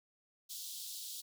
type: high-pass noise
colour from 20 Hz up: pink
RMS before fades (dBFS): -45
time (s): 0.49-1.22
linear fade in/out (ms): 20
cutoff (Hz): 3400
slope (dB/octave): 48
effects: none